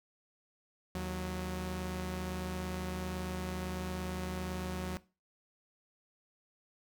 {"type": "tone pair together", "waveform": "sawtooth", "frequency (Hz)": [77.78, 183.72], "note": ["D#2", "F#3"], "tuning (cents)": [0, -12], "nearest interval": "octave + minor third", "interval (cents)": 1488, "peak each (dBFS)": [-36, -33], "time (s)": [0.95, 4.97], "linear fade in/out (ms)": 0, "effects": ["noise-tail reverb RT60 0.3 s tail -18 dB re dry"]}